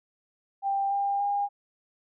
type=tone with pitch steps; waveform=sine; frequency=790 / 799.6 / 809.4 Hz; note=G5 / G5 / G#5; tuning=+13 / +34 / -45 cents; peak=-24 dBFS; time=0.62-1.49 s; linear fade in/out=50 ms; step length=290 ms; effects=none